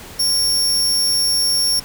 sawtooth tone, 5500 Hz, F8, 27 cents flat, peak -12 dBFS, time 0.19-1.8 s, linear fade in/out 10 ms, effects pink hiss -37 dBFS RMS until 1.84 s

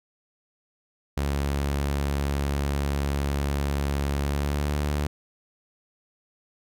sawtooth tone with pitch glide, 70.6 to 73.3 Hz, C#2 to D2, +32 to -3 cents, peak -20 dBFS, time 1.17-5.07 s, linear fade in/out 5 ms, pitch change +65 cents, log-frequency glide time 4.22-4.75 s, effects none

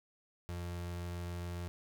35% pulse tone, 87.31 Hz, F2, in tune, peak -37 dBFS, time 0.49-1.68 s, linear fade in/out 0 ms, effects none

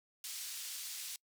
pink band-pass noise, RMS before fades -44 dBFS, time 0.24-1.16 s, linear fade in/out 2 ms, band 4000 to 15000 Hz, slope 12 dB/octave, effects noise-tail reverb RT60 0.1 s tail -26 dB re dry

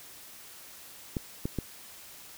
clicks, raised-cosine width 3 ms, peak -17 dBFS, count 3, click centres 1.168 / 1.455 / 1.587 s, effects white hiss -49 dBFS RMS until 2.37 s

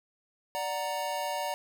square chord, D augmented, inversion none, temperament equal, 587.3 / 740 / 932.3 Hz, D5 / F#5 / A#5, 0 / 0 / 0 cents, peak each -36 / -37 / -35 dBFS, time 0.55-1.54 s, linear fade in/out 0 ms, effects none

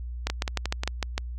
two click trains, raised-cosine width 0.2 ms, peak -11 / -9 dBFS, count 4 / 7, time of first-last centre 0.3-0.835 / 0.27-1.179 s, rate 5.61 / 6.6 Hz, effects added 60 Hz sine -32 dBFS peak until 1.38 s

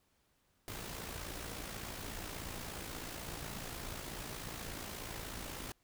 pink noise with amplitude modulation, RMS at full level -42 dBFS, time 0.68-5.72 s, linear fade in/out 0 ms, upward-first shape sine, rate 56.5 Hz, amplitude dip 50%, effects pink hiss -75 dBFS RMS until 5.83 s

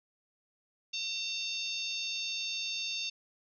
harmonic tone with a mistuned harmonic, 908 Hz, A#5, 46 cents flat, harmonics 3 / 4 / 5 / 6 / 7, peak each -38 / -38 / -40 / -43 / -45 dBFS, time 0.93-3.1 s, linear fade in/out 10 ms, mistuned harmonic 6, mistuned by -28 cents, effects none

